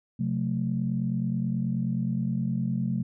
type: chord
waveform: sine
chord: F# diminished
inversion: second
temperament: equal with one note detuned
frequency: 130.81 / 180.25 / 220 Hz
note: C3 / F#3 / A3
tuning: 0 / -45 / 0 cents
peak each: -29 dBFS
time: 0.19-3.03 s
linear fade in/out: 10 ms
effects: tanh soft clip ceiling -15 dBFS